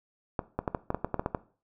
clicks, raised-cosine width 1 ms, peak -14 dBFS, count 11, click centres 0.392 / 0.59 / 0.678 / 0.748 / 0.904 / 0.946 / 1.046 / 1.143 / 1.195 / 1.261 / 1.348 s, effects noise-tail reverb RT60 0.4 s tail -17 dB re dry

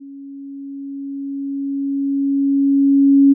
sine tone with level ramp, 277.2 Hz, C#4, in tune, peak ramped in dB -33 to -6 dBFS, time 0-3.34 s, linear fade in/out 20 ms, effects none

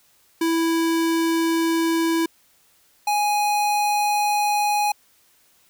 square tone pair in turn, 329.6 / 830.5 Hz, E4 / G#5, 0 / 0 cents, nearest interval octave + major third, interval 1600 cents, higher second, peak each -19 dBFS, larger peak neither, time 0.41-2.26 / 3.07-4.92 s, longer neither, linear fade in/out 5 ms, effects white hiss -59 dBFS RMS until 5.69 s

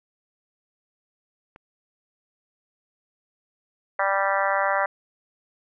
click, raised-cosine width 0.5 ms, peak -30 dBFS, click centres 1.561 s
harmonic tone, 196 Hz, G3, in tune, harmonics 3 / 4 / 5 / 6 / 7 / 8 / 9 / 10, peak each -26 / -27 / -28 / -29 / -29 / -30 / -31 / -31 dBFS, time 3.99-4.86 s, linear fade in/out 5 ms
effects none

